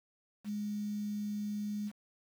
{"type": "tone with quantisation", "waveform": "sine", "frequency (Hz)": 207.7, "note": "G#3", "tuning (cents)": 0, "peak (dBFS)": -34, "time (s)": [0.44, 1.92], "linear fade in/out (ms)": 50, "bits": 9, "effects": []}